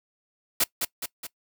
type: noise with echo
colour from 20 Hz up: white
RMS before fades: -22 dBFS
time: 0.6-0.64 s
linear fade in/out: 5 ms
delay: 210 ms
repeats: 3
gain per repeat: -5 dB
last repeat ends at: 1.27 s
effects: noise-tail reverb RT60 0.1 s tail -21 dB re dry